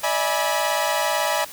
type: tone cluster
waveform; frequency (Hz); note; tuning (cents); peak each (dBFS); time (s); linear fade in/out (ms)
sawtooth; 590 / 648 / 834 / 978; D5 / E5 / G#5 / B5; +8 / -30 / +7 / -17; -22; 0.03-1.45; 10
effects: white hiss -39 dBFS RMS until 1.52 s

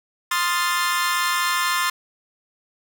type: chord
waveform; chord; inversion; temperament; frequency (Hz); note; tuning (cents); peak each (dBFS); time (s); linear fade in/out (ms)
sawtooth; F dominant seventh; second; equal; 1046.5 / 1244.5 / 1396.9 / 1760; C6 / Eb6 / F6 / A6; 0 / 0 / 0 / 0; -19 / -24 / -24 / -22; 0.31-1.9; 5
effects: none

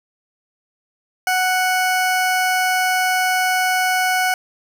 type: tone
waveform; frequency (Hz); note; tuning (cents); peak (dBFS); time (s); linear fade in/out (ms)
20% pulse; 740; F#5; 0; -11; 1.27-4.34; 2
effects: none

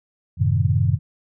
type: chord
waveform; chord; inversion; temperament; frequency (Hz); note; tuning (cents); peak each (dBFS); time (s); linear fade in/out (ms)
sine; F# diminished seventh; none; equal; 92.5 / 110 / 130.81 / 155.56; F#2 / A2 / C3 / Eb3; 0 / 0 / 0 / 0; -20 / -21 / -21 / -24; 0.37-0.99; 50
effects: none

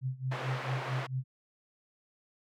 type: tone with tremolo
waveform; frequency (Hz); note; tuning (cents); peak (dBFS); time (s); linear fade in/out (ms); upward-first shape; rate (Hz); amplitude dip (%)
sine; 130.1; C3; -9; -29; 0.01-1.24; 50; sine; 4.5; 90
type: band-pass noise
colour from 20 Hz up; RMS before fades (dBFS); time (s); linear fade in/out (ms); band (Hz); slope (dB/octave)
pink; -39; 0.31-1.07; 10; 470 to 2200; 12
effects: none

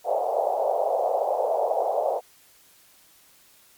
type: band-pass noise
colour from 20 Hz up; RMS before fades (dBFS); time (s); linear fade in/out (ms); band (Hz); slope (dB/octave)
white; -24; 0.04-2.21; 50; 490 to 770; 48
effects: white hiss -56 dBFS RMS until 3.77 s + MP3 96 kbps

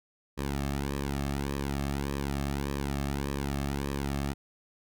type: tone with flanger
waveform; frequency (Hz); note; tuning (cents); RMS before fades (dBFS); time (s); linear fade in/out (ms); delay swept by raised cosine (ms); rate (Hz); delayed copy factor
sawtooth; 69.8; C#2; +13; -32; 0.37-4.34; 20; 1.4 to 2.07; 1.7; -0.8
effects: none

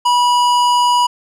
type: tone with hard clipping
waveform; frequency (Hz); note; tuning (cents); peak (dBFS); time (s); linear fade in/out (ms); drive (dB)
sine; 975; B5; -23; -12; 0.05-1.07; 10; 14
effects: none

